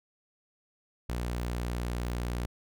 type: tone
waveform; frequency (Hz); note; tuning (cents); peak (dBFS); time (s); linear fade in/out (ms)
sawtooth; 59.9; A#1; +48; -27; 1.09-2.46; 5
effects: none